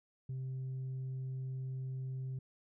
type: tone with tanh clipping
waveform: sine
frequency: 130.81 Hz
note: C3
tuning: in tune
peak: -38 dBFS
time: 0.29-2.39 s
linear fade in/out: 5 ms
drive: 1 dB
effects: none